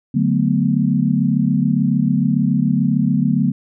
sine chord, B minor seventh, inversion first, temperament equal, 146.83 / 185 / 220 / 246.9 Hz, D3 / F#3 / A3 / B3, 0 / 0 / 0 / 0 cents, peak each -19 dBFS, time 0.14-3.52 s, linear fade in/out 10 ms, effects none

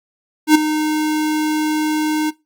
square tone with ADSR envelope, 307.4 Hz, D#4, 21 cents flat, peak -5 dBFS, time 0.47-2.31 s, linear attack 80 ms, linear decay 10 ms, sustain -12 dB, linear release 20 ms, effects noise-tail reverb RT60 0.2 s tail -17 dB re dry + Opus 48 kbps

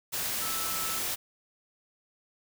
sine tone in noise, 1314 Hz, E6, 6 cents flat, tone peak -38 dBFS, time 0.41-1 s, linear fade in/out 20 ms, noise white, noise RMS -32 dBFS, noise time 0.12-1.16 s, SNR -9 dB, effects none

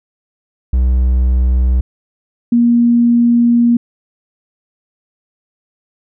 triangle / sine tone pair in turn, 62.8 / 237.1 Hz, B1 / A#3, +30 / +30 cents, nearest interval octave + major seventh, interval 2300 cents, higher second, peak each -7 dBFS, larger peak neither, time 0.73-1.81 / 2.52-3.77 s, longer second, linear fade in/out 5 ms, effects none

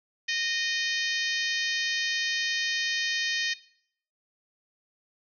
harmonic tone, 617 Hz, D#5, 15 cents flat, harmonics 3 / 4 / 5 / 6 / 7 / 8 / 9 / 10, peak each -30 / -32 / -34 / -36 / -37 / -38 / -39 / -40 dBFS, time 0.28-3.54 s, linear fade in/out 10 ms, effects noise-tail reverb RT60 0.6 s tail -18 dB re dry

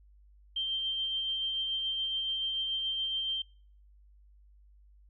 sine tone with tremolo, 3146 Hz, G7, 6 cents sharp, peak -29 dBFS, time 0.56-3.42 s, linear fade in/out 5 ms, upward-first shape sine, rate 7 Hz, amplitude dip 25%, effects noise-tail reverb RT60 0.5 s tail -25 dB re dry + added 50 Hz sine -56 dBFS peak until 5.09 s

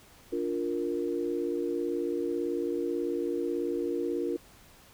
sine chord, Bb major, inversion first, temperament just, 291.4 / 349.6 / 466.2 Hz, D4 / F4 / Bb4, -13 / +2 / 0 cents, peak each -34 / -31 / -33 dBFS, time 0.32-4.37 s, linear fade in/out 10 ms, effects pink hiss -56 dBFS RMS until 4.93 s

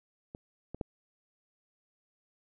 clicks, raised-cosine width 2 ms, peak -29 / -26 / -20 dBFS, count 3, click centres 0.349 / 0.746 / 0.812 s, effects none

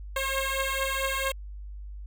10% pulse beating tone pair, 536 / 540.5 Hz, C5 / C#5, +42 / -44 cents, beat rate 4.5 Hz, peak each -21 / -22 dBFS, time 0.16-1.32 s, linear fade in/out 5 ms, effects added 50 Hz sine -37 dBFS peak until 2.06 s

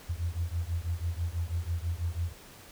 sine beating tone pair, 82.41 / 88.51 Hz, E2 / F2, 0 / +24 cents, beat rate 6.1 Hz, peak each -32 / -33 dBFS, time 0.09-2.33 s, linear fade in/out 10 ms, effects pink hiss -51 dBFS RMS until 2.71 s

